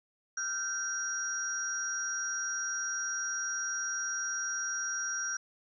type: tone cluster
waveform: sine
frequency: 1392 / 1552 / 5720 Hz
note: F6 / G6 / F8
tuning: -6 / -18 / +41 cents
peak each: -39 / -37 / -34 dBFS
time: 0.37-5.37 s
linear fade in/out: 5 ms
effects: none